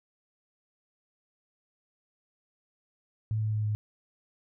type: tone with pitch steps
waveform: sine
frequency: 109 / 108 / 107 / 106.02 Hz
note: A2 / A2 / A2 / G#2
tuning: -16 / -32 / -48 / +36 cents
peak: -26 dBFS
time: 3.31-3.75 s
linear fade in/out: 0 ms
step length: 110 ms
effects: none